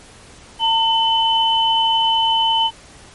sine tone pair together, 904 / 3030 Hz, A5 / F#7, +47 / +40 cents, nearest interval octave + major sixth, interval 2093 cents, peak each -16 dBFS, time 0.59-2.71 s, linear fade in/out 50 ms, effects pink hiss -43 dBFS RMS until 3.14 s + MP3 48 kbps

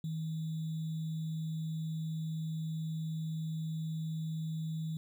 sine tone with sample-and-hold, 159.5 Hz, D#3, 43 cents sharp, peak -34 dBFS, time 0.04-4.97 s, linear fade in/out 2 ms, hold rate 3675 Hz, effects none

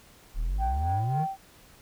triangle exponential sweep, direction up, 33.91 to 170.2 Hz, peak -23 dBFS, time 0.34-1.27 s, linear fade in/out 50 ms
sine tone with tremolo, 776 Hz, G5, 18 cents flat, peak -25 dBFS, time 0.58-1.37 s, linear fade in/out 50 ms, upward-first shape sine, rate 3.6 Hz, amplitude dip 60%
effects tanh soft clip ceiling -18 dBFS + pink hiss -55 dBFS RMS until 1.81 s

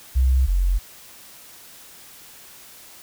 sine tone pair in turn, 64.5 / 45.22 Hz, C2 / F#1, -24 / -39 cents, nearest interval tritone, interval 615 cents, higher first, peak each -14 / -16 dBFS, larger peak first, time 0.15-0.47 / 0.47-0.79 s, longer neither, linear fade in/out 20 ms, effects white hiss -45 dBFS RMS until 3.02 s

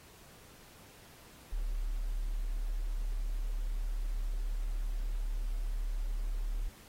sine tone, 35.64 Hz, C#1, 49 cents sharp, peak -31 dBFS, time 1.52-6.69 s, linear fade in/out 10 ms, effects pink hiss -57 dBFS RMS until 6.88 s + AAC 48 kbps

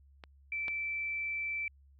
clicks, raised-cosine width 0.3 ms, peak -30 / -25 dBFS, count 2, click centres 0.238 / 0.682 s
sine tone, 2328 Hz, D7, 16 cents flat, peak -33 dBFS, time 0.52-1.68 s, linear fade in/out 2 ms
effects added 69 Hz sine -58 dBFS peak until 1.99 s

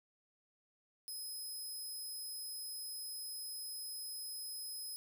15% pulse tone, 5090 Hz, D#8, 39 cents sharp, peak -37 dBFS, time 1.08-4.96 s, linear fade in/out 0 ms, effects none

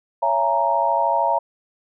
sine chord, A# half-diminished seventh, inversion first, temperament just, 559.4 / 671.3 / 839.1 / 932.3 Hz, C#5 / E5 / G#5 / A#5, +16 / +31 / +18 / 0 cents, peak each -25 / -22 / -25 / -19 dBFS, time 0.22-1.39 s, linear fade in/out 10 ms, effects none

